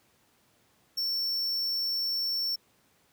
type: tone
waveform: square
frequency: 5430 Hz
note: F8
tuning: 50 cents flat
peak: -28 dBFS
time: 0.97-2.56 s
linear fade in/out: 10 ms
effects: pink hiss -66 dBFS RMS until 3.12 s + high-pass 100 Hz 12 dB/octave